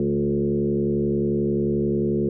sine tone with frequency modulation, 285.9 Hz, D4, 46 cents flat, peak -19 dBFS, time 0-2.29 s, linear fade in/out 2 ms, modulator 71.3 Hz, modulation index 2.1, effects none

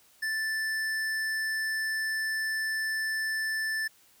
sine tone with tanh clipping, 1760 Hz, A6, in tune, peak -30 dBFS, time 0.22-3.88 s, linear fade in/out 10 ms, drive 16 dB, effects white hiss -61 dBFS RMS until 4.2 s

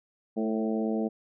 harmonic tone with a mistuned harmonic, 110 Hz, A2, in tune, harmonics 2 / 3 / 4 / 5 / 6 / 7, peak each -28 / -33 / -33 / -38 / -38 / -42 dBFS, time 0.36-1.09 s, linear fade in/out 20 ms, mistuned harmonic 4, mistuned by +22 cents, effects none

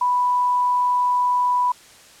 sine tone, 987.8 Hz, B5, in tune, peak -16 dBFS, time 0.01-1.72 s, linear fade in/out 5 ms, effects white hiss -47 dBFS RMS until 2.2 s + low-pass 9000 Hz 12 dB/octave

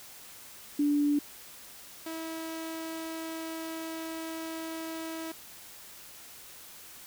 sine / sawtooth tone pair in turn, 291 / 324.2 Hz, D4 / E4, -16 / -29 cents, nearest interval major second, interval 187 cents, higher second, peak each -23 / -32 dBFS, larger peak first, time 0.79-1.19 / 2.06-5.32 s, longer second, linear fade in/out 5 ms, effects white hiss -49 dBFS RMS until 7.06 s

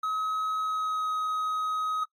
triangle tone with pitch glide, 1276 to 1263.5 Hz, D#6 to D#6, +43 to +26 cents, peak -25 dBFS, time 0.03-2.04 s, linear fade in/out 5 ms, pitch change -17 cents, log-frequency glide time 0.59-1.12 s, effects noise-tail reverb RT60 0.1 s tail -22 dB re dry + AAC 48 kbps

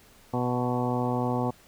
harmonic tone with a mistuned harmonic, 123.47 Hz, B2, in tune, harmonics 1 / 2 / 3 / 4 / 5 / 6 / 7 / 8 / 9, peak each -30 / -29 / -35 / -33 / -38 / -34 / -34 / -41 / -39 dBFS, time 0.33-1.51 s, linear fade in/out 10 ms, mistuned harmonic 7, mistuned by +20 cents, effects pink hiss -56 dBFS RMS until 1.67 s

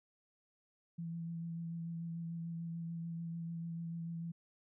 sine tone with vibrato, 167.1 Hz, E3, 24 cents sharp, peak -39 dBFS, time 0.98-4.32 s, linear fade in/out 10 ms, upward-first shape sine, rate 6.8 Hz, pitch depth 16 cents each way, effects none

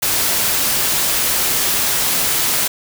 white noise, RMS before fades -17 dBFS, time 0.02-2.68 s, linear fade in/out 10 ms, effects none

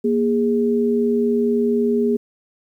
sine tone pair together, 236.2 / 412.2 Hz, A#3 / G#4, +23 / -13 cents, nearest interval minor seventh, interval 964 cents, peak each -18 dBFS, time 0.04-2.17 s, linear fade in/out 10 ms, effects 9-bit

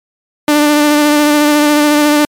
sawtooth tone with vibrato, 296.5 Hz, D4, 17 cents sharp, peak -3 dBFS, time 0.48-2.25 s, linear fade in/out 2 ms, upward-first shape sine, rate 14 Hz, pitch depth 20 cents each way, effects MP3 96 kbps

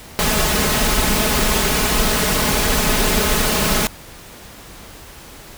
pink noise with comb filter, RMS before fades -17 dBFS, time 0.19-3.87 s, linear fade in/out 0 ms, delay 4.7 ms, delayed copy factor +0.6, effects pink hiss -39 dBFS RMS until 5.57 s

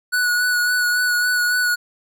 square tone with vibrato, 1470 Hz, F#6, 12 cents flat, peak -17 dBFS, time 0.12-1.76 s, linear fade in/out 20 ms, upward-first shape sine, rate 3.6 Hz, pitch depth 21 cents each way, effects none

